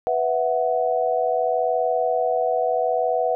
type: chord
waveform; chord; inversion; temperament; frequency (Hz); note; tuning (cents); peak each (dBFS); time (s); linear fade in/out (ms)
sine; B suspended fourth; none; equal; 493.9 / 659.3 / 740; B4 / E5 / F#5; 0 / 0 / 0; -23; 0.07-3.35; 0
effects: none